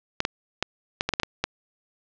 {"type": "clicks", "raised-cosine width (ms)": 0.2, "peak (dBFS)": -5, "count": 9, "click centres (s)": [0.204, 0.251, 0.626, 1.009, 1.09, 1.137, 1.199, 1.233, 1.44], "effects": ["low-pass 5000 Hz 12 dB/octave"]}